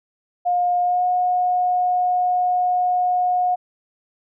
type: tone with pitch glide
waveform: sine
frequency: 712 to 723.6 Hz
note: F5 to F#5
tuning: +33 to -39 cents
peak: -16 dBFS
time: 0.45-3.56 s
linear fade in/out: 20 ms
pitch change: +28 cents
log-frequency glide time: 0.82-1.05 s
effects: none